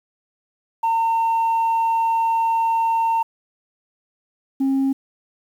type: tone pair in turn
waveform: sine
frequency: 910 / 269.8 Hz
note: A#5 / C#4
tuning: -42 / -47 cents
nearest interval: octave + major sixth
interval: 2105 cents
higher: first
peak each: -14 / -14 dBFS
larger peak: neither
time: 0.83-3.23 / 4.6-4.93 s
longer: first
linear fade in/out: 10 ms
effects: tanh soft clip ceiling -15 dBFS + 8-bit